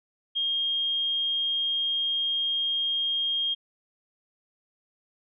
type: tone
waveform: sine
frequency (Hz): 3230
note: G#7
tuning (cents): -49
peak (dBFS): -24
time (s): 0.35-3.55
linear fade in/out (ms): 20
effects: none